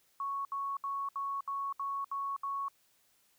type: tone bursts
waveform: sine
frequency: 1108.7 Hz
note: C#6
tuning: in tune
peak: -33 dBFS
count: 8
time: 0.2-2.683 s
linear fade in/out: 2 ms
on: 250 ms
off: 69 ms
effects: white hiss -70 dBFS RMS until 3.38 s